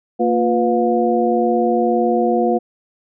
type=tone cluster; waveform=sine; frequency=231.4 / 353.3 / 493.9 / 712 Hz; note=A#3 / F4 / B4 / F5; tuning=-13 / +20 / 0 / +33 cents; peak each=-19 dBFS; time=0.19-2.59 s; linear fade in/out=20 ms; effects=none

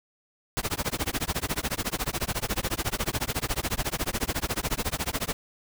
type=noise with tremolo; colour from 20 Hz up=pink; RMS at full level=-26 dBFS; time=0.57-5.33 s; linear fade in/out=0 ms; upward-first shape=sine; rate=14 Hz; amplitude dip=100%; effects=none

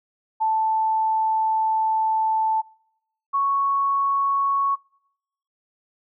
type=tone pair in turn; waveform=sine; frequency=880 / 1108.7 Hz; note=A5 / C#6; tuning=0 / 0 cents; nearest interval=major third; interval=400 cents; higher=second; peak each=-18 dBFS; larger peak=neither; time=0.4-2.62 / 3.33-4.76 s; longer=first; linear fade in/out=20 ms; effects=noise-tail reverb RT60 0.8 s tail -26 dB re dry

